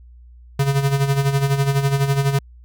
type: tone with tremolo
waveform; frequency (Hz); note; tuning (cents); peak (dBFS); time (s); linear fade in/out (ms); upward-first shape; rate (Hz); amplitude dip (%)
square; 138.59; C#3; 0; -14; 0.59-2.39; 5; sine; 12; 65
effects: added 60 Hz sine -41 dBFS peak until 2.64 s